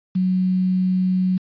sine tone with quantisation, 185 Hz, F#3, in tune, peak -16 dBFS, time 0.15-1.38 s, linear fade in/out 10 ms, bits 7, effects resampled to 11025 Hz

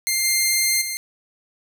10% pulse tone with level steps, 2103 Hz, C7, 8 cents sharp, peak -10 / -8 / -16 dBFS, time 0.07-0.97 s, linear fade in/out 0 ms, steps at 0.24 / 0.81 s, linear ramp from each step 10 ms, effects none

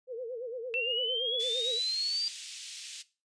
sine tone with vibrato, 481.3 Hz, B4, 45 cents flat, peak -35 dBFS, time 0.07-1.8 s, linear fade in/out 50 ms, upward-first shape sine, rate 8.8 Hz, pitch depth 130 cents each way
sine exponential sweep, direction up, 2670 to 4765 Hz, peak -29 dBFS, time 0.74-2.28 s, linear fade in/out 0 ms
pink band-pass noise, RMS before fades -44 dBFS, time 1.39-3.03 s, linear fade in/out 20 ms, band 2800 to 8500 Hz, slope 24 dB/octave
effects noise-tail reverb RT60 0.3 s tail -17 dB re dry + resampled to 22050 Hz

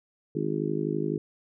harmonic tone, 51.91 Hz, G#1, in tune, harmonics 3 / 4 / 5 / 6 / 7 / 8, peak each -32 / -36 / -35 / -32 / -32 / -33 dBFS, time 0.35-1.18 s, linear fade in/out 5 ms, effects none

